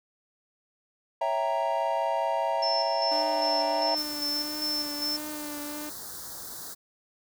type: chord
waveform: triangle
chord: C# diminished seventh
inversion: none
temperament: equal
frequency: 554.4 / 659.3 / 784 / 932.3 Hz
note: C#5 / E5 / G5 / Bb5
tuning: 0 / 0 / 0 / 0 cents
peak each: -31 / -27 / -31 / -27 dBFS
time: 1.21-3.95 s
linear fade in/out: 5 ms
type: tone with tremolo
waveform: sine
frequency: 5320 Hz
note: E8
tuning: 15 cents sharp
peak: -27 dBFS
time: 2.62-5.17 s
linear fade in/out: 10 ms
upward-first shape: square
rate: 2.5 Hz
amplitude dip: 55%
type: tone with vibrato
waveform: sawtooth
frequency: 297.8 Hz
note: D4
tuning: 24 cents sharp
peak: -32 dBFS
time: 3.11-5.9 s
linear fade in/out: 10 ms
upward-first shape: triangle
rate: 1.5 Hz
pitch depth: 33 cents each way
type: band-stop noise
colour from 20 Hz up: white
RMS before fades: -40 dBFS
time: 3.96-6.75 s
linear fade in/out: 20 ms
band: 1700 to 3900 Hz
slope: 48 dB/octave
effects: none